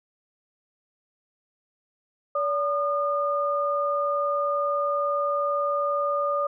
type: tone pair together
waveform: sine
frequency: 574 / 1216.3 Hz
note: D5 / D#6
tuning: -40 / -40 cents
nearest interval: octave + minor second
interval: 1300 cents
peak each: -25 dBFS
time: 2.35-6.47 s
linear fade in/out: 5 ms
effects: none